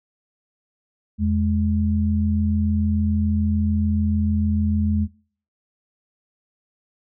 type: tone pair together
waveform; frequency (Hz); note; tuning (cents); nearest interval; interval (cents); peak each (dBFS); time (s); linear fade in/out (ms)
sine; 83.4 / 210.2; E2 / G#3; +21 / +21; octave + major third; 1600; -20; 1.18-5.08; 50
effects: noise-tail reverb RT60 0.5 s tail -23 dB re dry